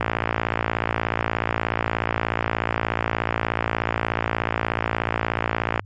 click train, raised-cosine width 0.5 ms, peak -5 dBFS, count 329, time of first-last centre 0.01-5.795 s, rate 56.7 Hz, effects added 100 Hz sine -39 dBFS peak until 5.85 s + MP3 48 kbps

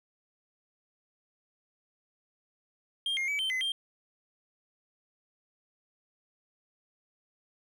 triangle tone with pitch steps, 3207 / 2130 / 2286 / 3107 / 2036 / 3182 Hz, G7 / C7 / D7 / G7 / C7 / G7, +39 / +30 / -47 / -16 / -48 / +25 cents, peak -27 dBFS, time 3.06-3.72 s, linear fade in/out 2 ms, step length 110 ms, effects none

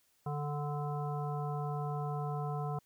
harmonic tone with a mistuned harmonic, 146.83 Hz, D3, in tune, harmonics 1 / 3 / 5 / 7 / 9, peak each -35 / -43 / -41 / -45 / -48 dBFS, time 0.26-2.79 s, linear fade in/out 5 ms, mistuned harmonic 9, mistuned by -18 cents, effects white hiss -72 dBFS RMS until 2.85 s

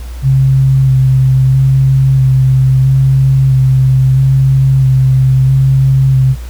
sine tone with vibrato, 132.6 Hz, C3, 23 cents sharp, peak -5 dBFS, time 0.22-6.36 s, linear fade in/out 50 ms, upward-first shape square, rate 0.76 Hz, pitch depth 16 cents each way, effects added 60 Hz sine -21 dBFS peak until 6.49 s + pink hiss -37 dBFS RMS until 6.49 s

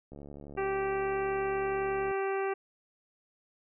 click train, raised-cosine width 2 ms, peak -33 dBFS, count 144, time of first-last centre 0.12-2.112 s, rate 71.8 Hz
harmonic tone, 389.2 Hz, G4, 12 cents flat, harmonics 1 / 2 / 3 / 4 / 5 / 6 / 7, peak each -30 / -36 / -40 / -42 / -44 / -46 / -47 dBFS, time 0.57-2.54 s, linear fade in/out 10 ms
effects none

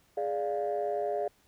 sine chord, D diminished, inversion second, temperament equal, 415.3 / 587.3 / 698.5 Hz, Ab4 / D5 / F5, 0 / 0 / 0 cents, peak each -32 dBFS, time 0.17-1.28 s, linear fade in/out 5 ms, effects tanh soft clip ceiling -22 dBFS + pink hiss -66 dBFS RMS until 1.47 s

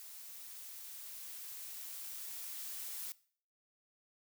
blue noise with level ramp, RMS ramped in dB -51 to -43 dBFS, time 0-3.12 s, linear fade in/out 0 ms, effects noise-tail reverb RT60 0.5 s tail -20 dB re dry

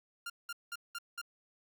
sawtooth tone bursts, 1396.9 Hz, F6, in tune, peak -35 dBFS, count 5, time 0.26-1.215 s, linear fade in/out 5 ms, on 39 ms, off 190 ms, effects none

